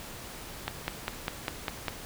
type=click train; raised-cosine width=0.3 ms; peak=-13 dBFS; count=7; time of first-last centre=0.68-1.882 s; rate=4.99 Hz; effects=pink hiss -43 dBFS RMS until 2.05 s